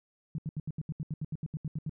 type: tone bursts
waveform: sine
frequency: 153.8 Hz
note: D#3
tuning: 20 cents flat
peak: -31 dBFS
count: 15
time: 0.35-1.895 s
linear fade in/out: 2 ms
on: 33 ms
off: 75 ms
effects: none